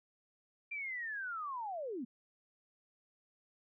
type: linear sweep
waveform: sine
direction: down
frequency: 2387 to 215.1 Hz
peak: -38 dBFS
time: 0.71-2.05 s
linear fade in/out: 10 ms
effects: none